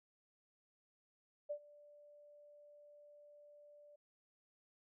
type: tone with ADSR envelope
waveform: sine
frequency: 587.3 Hz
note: D5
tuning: in tune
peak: -37 dBFS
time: 1.49-3.96 s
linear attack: 18 ms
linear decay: 76 ms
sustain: -22 dB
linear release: 8 ms
effects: none